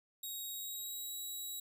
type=tone with pitch glide; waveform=5% pulse; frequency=3786 to 3870 Hz; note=A#7 to B7; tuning=+26 to -36 cents; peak=-34 dBFS; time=0.23-1.6 s; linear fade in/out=5 ms; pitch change=+38 cents; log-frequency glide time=0.51-1.14 s; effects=none